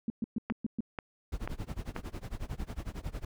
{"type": "tone bursts", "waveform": "sine", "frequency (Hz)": 225.1, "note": "A3", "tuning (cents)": 40, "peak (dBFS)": -28, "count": 6, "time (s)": [0.08, 0.806], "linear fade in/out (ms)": 2, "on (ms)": 21, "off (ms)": 120}
{"type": "click train", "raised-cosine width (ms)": 0.5, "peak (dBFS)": -20, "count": 4, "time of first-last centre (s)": [0.5, 1.963], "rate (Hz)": 2.05}
{"type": "noise with tremolo", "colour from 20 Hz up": "brown", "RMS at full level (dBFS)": -35, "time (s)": [1.32, 3.25], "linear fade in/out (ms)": 5, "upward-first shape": "sine", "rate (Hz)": 11, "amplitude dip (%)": 95}
{"effects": []}